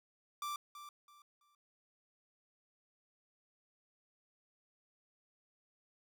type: tone with echo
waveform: 45% pulse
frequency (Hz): 1174.7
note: D6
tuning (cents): 0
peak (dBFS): -38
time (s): 0.42-0.56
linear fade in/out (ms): 2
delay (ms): 330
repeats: 3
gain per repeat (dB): -11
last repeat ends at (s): 1.55
effects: none